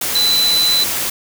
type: tone in noise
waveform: sine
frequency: 4006 Hz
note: B7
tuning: 24 cents sharp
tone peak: -12 dBFS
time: 0.15-0.84 s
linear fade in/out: 5 ms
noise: white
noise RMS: -20 dBFS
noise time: 0.01-1.1 s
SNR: +5 dB
effects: none